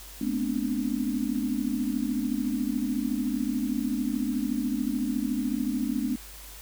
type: tone cluster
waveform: sine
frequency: 213.7 / 245 / 258.7 / 292.8 Hz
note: G#3 / B3 / C4 / D4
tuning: +50 / -14 / -19 / -5 cents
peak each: -31 dBFS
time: 0.21-6.16 s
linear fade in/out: 5 ms
effects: added 50 Hz sine -46 dBFS peak until 6.61 s + white hiss -46 dBFS RMS until 6.61 s